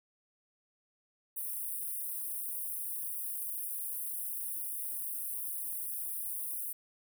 white high-pass noise, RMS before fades -38 dBFS, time 1.36-6.73 s, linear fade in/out 10 ms, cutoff 9000 Hz, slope 96 dB/octave, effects none

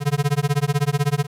square tone with tremolo, 144.2 Hz, D3, 31 cents flat, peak -15 dBFS, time 0-1.27 s, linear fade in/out 50 ms, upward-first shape sine, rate 16 Hz, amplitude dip 100%, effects resampled to 32000 Hz + 8-bit

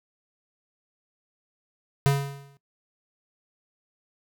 square tone with exponential decay, 139.8 Hz, C#3, 15 cents sharp, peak -16 dBFS, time 2.06-2.57 s, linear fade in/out 0 ms, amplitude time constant 110 ms, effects noise-tail reverb RT60 0.1 s tail -18 dB re dry

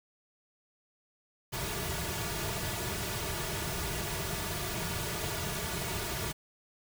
pink noise with comb filter, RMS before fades -35 dBFS, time 1.52-6.33 s, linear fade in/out 20 ms, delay 3.8 ms, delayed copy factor -0.75, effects none

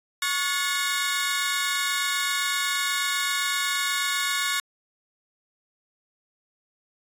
sawtooth tone cluster, 1113 / 1443 / 1725 / 2178 / 3726 Hz, C#6 / F#6 / A6 / C#7 / A#7, +7 / -44 / -35 / -31 / -2 cents, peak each -27 dBFS, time 0.22-4.6 s, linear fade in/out 2 ms, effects resampled to 32000 Hz

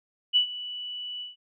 sine tone with ADSR envelope, 2960 Hz, F#7, in tune, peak -16 dBFS, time 0.33-1.36 s, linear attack 32 ms, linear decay 97 ms, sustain -17 dB, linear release 150 ms, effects none

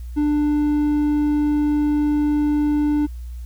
triangle tone, 296.1 Hz, D4, 14 cents sharp, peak -14 dBFS, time 0.16-3.07 s, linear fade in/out 20 ms, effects added 60 Hz sine -29 dBFS peak until 3.45 s + white hiss -56 dBFS RMS until 3.45 s

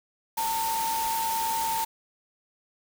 sine tone in noise, 900 Hz, A5, 39 cents sharp, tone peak -26 dBFS, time 0.37-1.85 s, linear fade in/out 10 ms, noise white, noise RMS -33 dBFS, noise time 0.37-1.85 s, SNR +4 dB, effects none

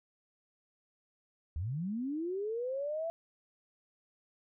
sine linear sweep, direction up, 70 to 674 Hz, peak -33 dBFS, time 1.56-3.1 s, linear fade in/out 0 ms, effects none

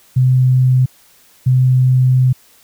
sine tone pair in turn, 128.3 / 128.3 Hz, C3 / C3, -34 / -34 cents, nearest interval unison, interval 0 cents, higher neither, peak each -8 dBFS, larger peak neither, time 0.16-0.86 / 1.46-2.33 s, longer second, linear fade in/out 10 ms, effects white hiss -49 dBFS RMS until 2.63 s

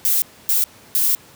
violet noise bursts at uneven times, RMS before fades -17 dBFS, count 3, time 0.05-0.22 / 0.49-0.64 / 0.95-1.15 s, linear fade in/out 0 ms, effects pink hiss -46 dBFS RMS until 1.35 s + high-pass 100 Hz 12 dB/octave

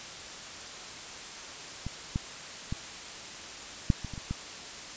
clicks, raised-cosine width 5 ms, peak -22 / -16 / -19 / -9 / -24 / -27 / -27 / -19 dBFS, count 8, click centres 1.866 / 2.159 / 2.725 / 3.902 / 4.047 / 4.137 / 4.178 / 4.31 s, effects white hiss -42 dBFS RMS until 4.96 s + resampled to 16000 Hz

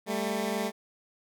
15% pulse tone pair together, 199 / 222.7 Hz, G3 / A3, +26 / +21 cents, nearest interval major second, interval 195 cents, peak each -25 dBFS, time 0.06-0.72 s, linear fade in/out 50 ms, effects none

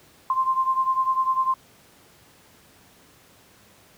sine beating tone pair, 1046.5 / 1056.5 Hz, C6 / C6, 0 / +16 cents, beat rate 10 Hz, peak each -21 / -25 dBFS, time 0.3-1.54 s, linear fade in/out 2 ms, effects pink hiss -54 dBFS RMS until 3.97 s + high-pass 80 Hz 12 dB/octave

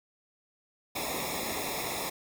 pink noise with comb filter, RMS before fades -34 dBFS, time 0.95-2.1 s, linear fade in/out 10 ms, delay 0.66 ms, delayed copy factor -0.95, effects none

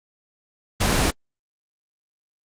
pink noise, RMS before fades -19 dBFS, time 0.8-1.11 s, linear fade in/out 10 ms, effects low-pass 10000 Hz 12 dB/octave + Opus 24 kbps

